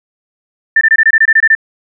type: tone bursts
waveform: sine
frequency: 1783 Hz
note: A6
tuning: 22 cents sharp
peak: -4 dBFS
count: 11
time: 0.76-1.551 s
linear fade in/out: 5 ms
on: 51 ms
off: 23 ms
effects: none